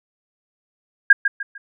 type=tone with echo; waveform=sine; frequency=1621 Hz; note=G#6; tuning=42 cents flat; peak=-4 dBFS; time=1.1-1.13 s; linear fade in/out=5 ms; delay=150 ms; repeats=3; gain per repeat=-10 dB; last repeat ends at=1.58 s; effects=none